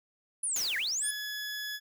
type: linear two-way sweep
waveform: sine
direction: down then up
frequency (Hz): 10240 to 1578 to 10240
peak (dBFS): -29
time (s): 0.43-1.11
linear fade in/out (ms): 5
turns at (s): 0.77
type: noise with exponential decay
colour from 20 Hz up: white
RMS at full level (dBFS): -37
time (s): 0.56-1.44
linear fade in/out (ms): 0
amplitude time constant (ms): 190
type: tone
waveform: 20% pulse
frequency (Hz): 1697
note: G#6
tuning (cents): +37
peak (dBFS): -30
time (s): 1.01-1.8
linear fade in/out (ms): 50
effects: none